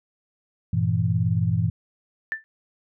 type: chord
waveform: sine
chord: E diminished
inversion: first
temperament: equal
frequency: 98 / 116.54 / 164.81 Hz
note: G2 / Bb2 / E3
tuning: 0 / 0 / 0 cents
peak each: -24 / -23 / -24 dBFS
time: 0.73-1.7 s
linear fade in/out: 5 ms
type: tone with exponential decay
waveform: sine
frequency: 1770 Hz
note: A6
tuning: 10 cents sharp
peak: -20 dBFS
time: 2.32-2.44 s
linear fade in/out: 0 ms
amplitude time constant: 26 ms
effects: none